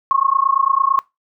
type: tone with amplitude modulation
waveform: sine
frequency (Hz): 1086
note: C#6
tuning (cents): -36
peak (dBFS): -9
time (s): 0.11-0.99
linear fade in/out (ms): 0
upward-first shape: sine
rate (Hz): 28.9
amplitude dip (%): 100
effects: noise-tail reverb RT60 0.2 s tail -21 dB re dry